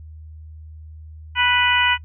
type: harmonic tone with a mistuned harmonic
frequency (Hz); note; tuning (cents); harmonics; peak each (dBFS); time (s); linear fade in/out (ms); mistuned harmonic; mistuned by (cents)
493.9; B4; 0; 2 / 3 / 4 / 5 / 6; -21 / -21 / -21 / -21 / -21; 1.35-1.98; 50; 2; -19
effects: noise-tail reverb RT60 0.1 s tail -26 dB re dry + added 78 Hz sine -36 dBFS peak until 2.04 s